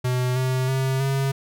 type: tone with pitch steps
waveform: square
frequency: 125.9 / 129.22 / 132.62 / 136.11 Hz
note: B2 / C3 / C3 / C#3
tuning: +34 / -21 / +24 / -31 cents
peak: -21 dBFS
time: 0.04-1.32 s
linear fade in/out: 10 ms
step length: 320 ms
effects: none